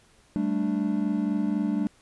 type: chord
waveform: triangle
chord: G suspended second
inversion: none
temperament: equal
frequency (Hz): 196 / 220 / 293.7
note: G3 / A3 / D4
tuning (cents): 0 / 0 / 0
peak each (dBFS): -26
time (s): 0.36-1.87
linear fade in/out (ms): 0
effects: pink hiss -60 dBFS RMS until 2.01 s + resampled to 24000 Hz